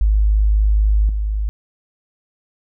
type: tone with level steps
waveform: sine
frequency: 52.1 Hz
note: G#1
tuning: 6 cents sharp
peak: -11 / -17 dBFS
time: 0.01-1.49 s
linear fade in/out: 0 ms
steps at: 1.09 s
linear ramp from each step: 2 ms
effects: none